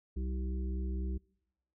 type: harmonic tone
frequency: 64 Hz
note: C2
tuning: 38 cents flat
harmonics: 1 / 3 / 5 / 6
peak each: -33 / -43 / -47 / -49 dBFS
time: 0.16-1.18 s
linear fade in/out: 10 ms
effects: noise-tail reverb RT60 0.9 s tail -26 dB re dry